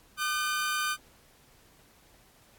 sawtooth tone pair together, 1209 / 1523.2 Hz, D6 / F#6, +50 / +50 cents, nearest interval major third, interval 400 cents, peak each -27 dBFS, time 0.17-0.97 s, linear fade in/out 50 ms, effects pink hiss -60 dBFS RMS until 2.58 s + AAC 64 kbps

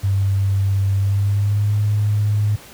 sine tone with pitch glide, 98 to 104.43 Hz, G2 to G#2, 0 to +10 cents, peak -14 dBFS, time 0.03-2.56 s, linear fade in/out 10 ms, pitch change +110 cents, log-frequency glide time 0.96-1.78 s, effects pink hiss -41 dBFS RMS until 2.73 s + high-pass 60 Hz 12 dB/octave

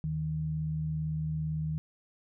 sine tone pair together, 77.8 / 155.6 Hz, D#2 / D#3, 0 / 0 cents, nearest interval octave, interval 1200 cents, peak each -39 / -30 dBFS, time 0.04-1.78 s, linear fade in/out 0 ms, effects none

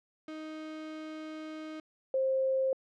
35% pulse / sine tone pair in turn, 312.1 / 529.1 Hz, D#4 / C5, +5 / +19 cents, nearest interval major sixth, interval 914 cents, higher second, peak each -38 / -26 dBFS, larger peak second, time 0.28-1.8 / 2.14-2.73 s, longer first, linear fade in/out 2 ms, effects low-pass 4000 Hz 12 dB/octave

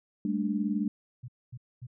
sine chord, G suspended second, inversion none, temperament equal with one note detuned, 200.7 / 220 / 293.7 Hz, G3 / A3 / D4, +41 / 0 / 0 cents, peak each -30 / -31 / -32 dBFS, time 0.25-0.88 s, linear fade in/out 2 ms
sine tone bursts, 123.47 Hz, B2, in tune, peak -38 dBFS, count 3, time 1.23-1.869 s, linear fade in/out 10 ms, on 53 ms, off 240 ms
effects none

